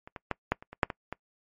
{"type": "clicks", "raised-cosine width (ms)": 0.5, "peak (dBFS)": [-29, -23, -13, -9, -30, -27, -6, -18, -19], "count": 9, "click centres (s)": [0.075, 0.162, 0.313, 0.52, 0.625, 0.73, 0.832, 0.902, 1.126], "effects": ["noise-tail reverb RT60 0.1 s tail -24 dB re dry", "MP3 64 kbps"]}